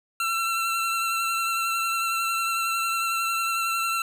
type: tone with vibrato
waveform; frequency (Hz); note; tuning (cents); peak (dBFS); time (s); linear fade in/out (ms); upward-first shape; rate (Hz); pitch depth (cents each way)
25% pulse; 1349; E6; +40; -20; 0.2-4.02; 2; sine; 11; 17
effects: none